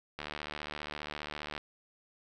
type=click train; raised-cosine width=0.3 ms; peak=-22 dBFS; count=105; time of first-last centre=0.19-1.579 s; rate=74.9 Hz; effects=none